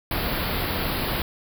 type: band-stop noise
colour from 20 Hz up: pink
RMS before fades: -26 dBFS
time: 0.11-1.22 s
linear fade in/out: 2 ms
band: 4900 to 11000 Hz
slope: 96 dB/octave
effects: none